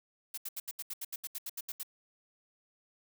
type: noise bursts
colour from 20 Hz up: blue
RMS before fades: -39 dBFS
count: 14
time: 0.34-1.832 s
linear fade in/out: 5 ms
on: 36 ms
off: 76 ms
effects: none